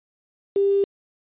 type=tone with quantisation; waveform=sine; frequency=397.3 Hz; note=G4; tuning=23 cents sharp; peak=-16 dBFS; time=0.56-0.84 s; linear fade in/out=2 ms; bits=6; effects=resampled to 8000 Hz